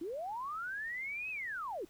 sine linear two-way sweep, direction up then down, 302 to 2600 to 302 Hz, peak -37 dBFS, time 0.01-1.85 s, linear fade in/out 5 ms, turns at 1.3 s, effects pink hiss -64 dBFS RMS until 1.89 s

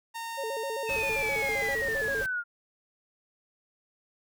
sawtooth tone with pitch glide, 918 to 813.1 Hz, A#5 to G#5, -27 to -37 cents, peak -31 dBFS, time 0.14-1.76 s, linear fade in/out 20 ms, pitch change -210 cents, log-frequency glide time 0.86-1.59 s
sine tone with vibrato, 493.9 Hz, B4, in tune, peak -32 dBFS, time 0.37-2.24 s, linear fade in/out 20 ms, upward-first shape square, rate 7.6 Hz, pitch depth 190 cents each way
sine linear sweep, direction down, 2629 to 1396.9 Hz, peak -28 dBFS, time 0.86-2.44 s, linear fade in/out 50 ms
pink noise, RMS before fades -41 dBFS, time 0.89-2.26 s, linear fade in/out 0 ms
effects none

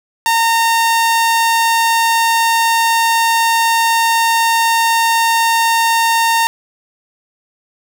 sawtooth tone, 916 Hz, A#5, 31 cents flat, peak -7 dBFS, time 0.26-6.47 s, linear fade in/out 0 ms, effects none

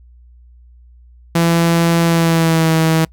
sawtooth tone with pitch glide, 168 to 161.06 Hz, E3 to E3, +33 to -40 cents, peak -7 dBFS, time 1.35-3.05 s, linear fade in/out 5 ms, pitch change -73 cents, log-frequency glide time 2.03-2.73 s, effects noise-tail reverb RT60 0.1 s tail -25 dB re dry + added 60 Hz sine -41 dBFS peak until 3.12 s

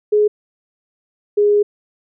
sine tone pair in turn, 420 / 413.3 Hz, G#4 / G#4, +19 / -8 cents, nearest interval unison, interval 27 cents, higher first, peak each -10 dBFS, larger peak neither, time 0.12-0.28 / 1.37-1.63 s, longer second, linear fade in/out 10 ms, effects none

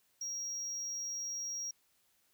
sine tone, 5640 Hz, F8, 16 cents sharp, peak -34 dBFS, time 0.21-1.71 s, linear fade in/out 5 ms, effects tanh soft clip ceiling -36 dBFS + white hiss -73 dBFS RMS until 2.33 s

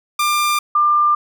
sawtooth / sine tone pair in turn, 1194 / 1194 Hz, D6 / D6, +28 / +28 cents, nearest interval unison, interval 0 cents, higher neither, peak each -11 dBFS, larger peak neither, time 0.19-0.59 / 0.75-1.15 s, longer neither, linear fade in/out 5 ms, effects none

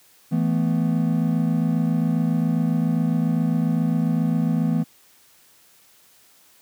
triangle chord, E suspended fourth, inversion none, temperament just, 164.81 / 219.8 / 247.2 Hz, E3 / A3 / B3, 0 / -2 / +2 cents, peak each -19 / -22 / -22 dBFS, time 0.31-4.84 s, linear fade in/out 20 ms, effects white hiss -55 dBFS RMS until 6.61 s + high-pass 80 Hz 12 dB/octave

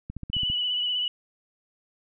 click train, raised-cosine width 5 ms, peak -22 dBFS, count 7, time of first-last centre 0.1-0.5 s, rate 15 Hz
sine tone with vibrato, 2960 Hz, F#7, in tune, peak -24 dBFS, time 0.33-1.08 s, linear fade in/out 2 ms, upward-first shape sine, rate 16 Hz, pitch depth 30 cents each way
effects none

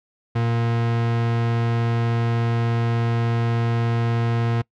40% pulse tone, 116.54 Hz, A#2, in tune, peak -18 dBFS, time 0.35-4.62 s, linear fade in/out 10 ms, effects noise-tail reverb RT60 0.1 s tail -24 dB re dry + low-pass 3000 Hz 12 dB/octave

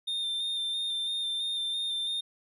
triangle tone with vibrato, 3616 Hz, A7, 47 cents sharp, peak -28 dBFS, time 0.07-2.21 s, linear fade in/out 10 ms, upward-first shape square, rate 3 Hz, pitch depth 18 cents each way, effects none

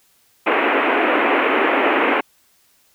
pink band-pass noise, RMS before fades -17 dBFS, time 0.46-2.21 s, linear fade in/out 10 ms, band 270 to 2700 Hz, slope 48 dB/octave, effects white hiss -58 dBFS RMS until 2.94 s

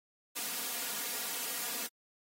white noise with comb filter, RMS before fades -37 dBFS, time 0.35-1.88 s, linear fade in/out 20 ms, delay 4.2 ms, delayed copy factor +1, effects high-pass 200 Hz 12 dB/octave + AAC 48 kbps

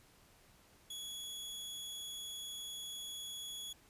sawtooth tone, 3367 Hz, G#7, 23 cents sharp, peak -40 dBFS, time 0.9-3.73 s, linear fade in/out 5 ms, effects pink hiss -65 dBFS RMS until 3.89 s + resampled to 32000 Hz

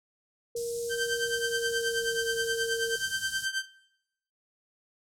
sine tone with pitch glide, 470 to 459.3 Hz, A#4 to A#4, +14 to -26 cents, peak -30 dBFS, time 0.55-2.96 s, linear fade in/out 5 ms, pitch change -40 cents, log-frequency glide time 1.14-2.36 s
white band-stop noise, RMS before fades -37 dBFS, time 0.56-3.46 s, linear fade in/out 5 ms, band 190 to 5300 Hz, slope 24 dB/octave
sawtooth tone with tremolo, 1559 Hz, G6, 10 cents flat, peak -22 dBFS, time 0.89-3.66 s, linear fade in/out 50 ms, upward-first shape triangle, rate 9.4 Hz, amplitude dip 90%
effects noise-tail reverb RT60 0.9 s tail -21 dB re dry + low-pass 9000 Hz 12 dB/octave

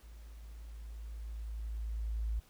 sine tone with level ramp, 55 Hz, A1, in tune, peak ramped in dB -49 to -31 dBFS, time 0.03-2.4 s, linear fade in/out 10 ms, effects pink hiss -64 dBFS RMS until 2.49 s

